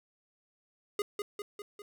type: tone with echo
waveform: square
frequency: 411.9 Hz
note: G#4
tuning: 14 cents flat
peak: -29 dBFS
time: 0.99-1.02 s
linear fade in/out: 2 ms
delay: 200 ms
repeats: 4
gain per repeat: -4 dB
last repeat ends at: 1.82 s
effects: none